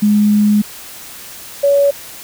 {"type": "tone pair in turn", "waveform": "sine", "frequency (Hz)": [208.8, 564.4], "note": ["G#3", "C#5"], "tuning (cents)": [10, 31], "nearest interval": "octave + perfect fourth", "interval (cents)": 1721, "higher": "second", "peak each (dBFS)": -8, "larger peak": "neither", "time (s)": [[0.02, 0.62], [1.63, 1.91]], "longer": "first", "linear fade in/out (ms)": 10, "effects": ["white hiss -33 dBFS RMS until 2.23 s"]}